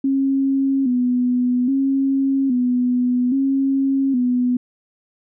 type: tone with vibrato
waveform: sine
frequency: 259.3 Hz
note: C4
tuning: 15 cents flat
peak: -15 dBFS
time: 0.04-4.57 s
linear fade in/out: 5 ms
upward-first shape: square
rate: 0.61 Hz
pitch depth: 78 cents each way
effects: none